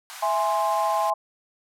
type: band-pass noise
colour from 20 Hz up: pink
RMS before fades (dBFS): -40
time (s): 0.1-1.1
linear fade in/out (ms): 0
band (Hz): 750 to 14000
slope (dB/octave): 48
type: chord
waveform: sine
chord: E augmented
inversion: none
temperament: equal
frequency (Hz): 659.3 / 830.6 / 1046.5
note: E5 / G#5 / B#5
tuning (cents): 0 / 0 / 0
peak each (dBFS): -26 / -24 / -25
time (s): 0.22-1.14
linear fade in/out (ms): 10
effects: none